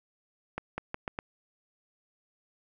accelerating click train, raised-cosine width 0.5 ms, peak -18 dBFS, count 5, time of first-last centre 0.58-1.189 s, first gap 200 ms, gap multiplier 0.82, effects none

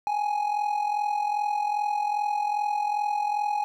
triangle tone with amplitude modulation, 832 Hz, G#5, 3 cents sharp, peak -19 dBFS, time 0.07-3.64 s, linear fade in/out 0 ms, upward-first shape sine, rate 42.5 Hz, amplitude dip 65%, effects none

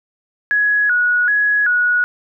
sine tone with vibrato, 1564 Hz, G6, 4 cents flat, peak -12 dBFS, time 0.51-2.04 s, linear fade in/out 0 ms, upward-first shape square, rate 1.3 Hz, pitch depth 120 cents each way, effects none

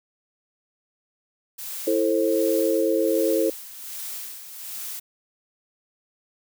blue noise with tremolo, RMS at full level -33 dBFS, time 1.58-5 s, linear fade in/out 10 ms, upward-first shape sine, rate 1.3 Hz, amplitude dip 60%
sine chord, A minor, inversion second, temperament just, 330 / 440 / 528 Hz, E4 / A4 / C5, +2 / 0 / +16 cents, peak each -23 dBFS, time 1.87-3.5 s, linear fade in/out 5 ms
effects none

